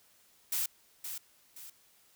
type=noise with echo; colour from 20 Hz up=blue; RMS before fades=-32 dBFS; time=0.52-0.66 s; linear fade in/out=5 ms; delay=520 ms; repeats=2; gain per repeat=-8 dB; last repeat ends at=1.7 s; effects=white hiss -65 dBFS RMS until 2.15 s